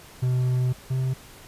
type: tone pair in turn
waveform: triangle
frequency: 126.5 / 130.21 Hz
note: B2 / C3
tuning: +42 / -8 cents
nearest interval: minor second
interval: 50 cents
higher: second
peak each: -18 / -20 dBFS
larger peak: first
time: 0.22-0.73 / 0.9-1.14 s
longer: first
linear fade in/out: 10 ms
effects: pink hiss -47 dBFS RMS until 1.47 s + resampled to 32000 Hz